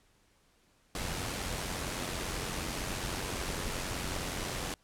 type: noise with amplitude modulation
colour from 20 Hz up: pink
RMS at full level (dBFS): -34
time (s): 0.95-4.74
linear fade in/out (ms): 2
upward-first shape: sine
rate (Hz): 90.6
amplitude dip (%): 45
effects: pink hiss -68 dBFS RMS until 4.83 s + low-pass 11000 Hz 12 dB/octave